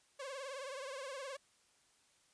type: tone with vibrato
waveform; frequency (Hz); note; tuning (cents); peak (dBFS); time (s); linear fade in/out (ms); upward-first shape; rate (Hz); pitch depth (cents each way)
sawtooth; 540; C#5; -45; -39; 0.19-1.37; 10; triangle; 19; 120
effects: white hiss -71 dBFS RMS until 2.33 s + resampled to 22050 Hz